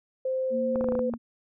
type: tone with pitch glide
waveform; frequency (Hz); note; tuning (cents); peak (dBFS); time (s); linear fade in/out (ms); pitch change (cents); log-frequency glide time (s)
sine; 521 to 505.3; C5 to B4; -7 to +40; -25; 0.25-1.1; 5; -53; 0.78-0.92
type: tone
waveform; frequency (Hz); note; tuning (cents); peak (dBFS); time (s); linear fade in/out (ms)
sine; 233.1; A#3; 0; -29; 0.5-1.18; 50
type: clicks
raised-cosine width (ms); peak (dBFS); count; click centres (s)
1; -19; 8; 0.758 / 0.81 / 0.843 / 0.887 / 0.922 / 0.953 / 0.992 / 1.138
effects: none